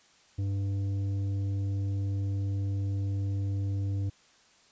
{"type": "tone with tanh clipping", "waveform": "triangle", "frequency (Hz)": 98.6, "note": "G2", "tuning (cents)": 11, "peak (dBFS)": -29, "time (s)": [0.38, 4.1], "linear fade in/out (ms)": 10, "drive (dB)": 12, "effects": ["white hiss -61 dBFS RMS until 4.71 s", "resampled to 16000 Hz"]}